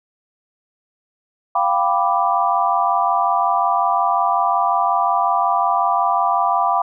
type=chord; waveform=sine; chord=G dominant seventh; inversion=third; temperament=equal; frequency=698.5 / 784 / 987.8 / 1174.7 Hz; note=F5 / G5 / B5 / D6; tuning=0 / 0 / 0 / 0 cents; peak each=-20 dBFS; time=1.55-6.82 s; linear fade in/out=5 ms; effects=none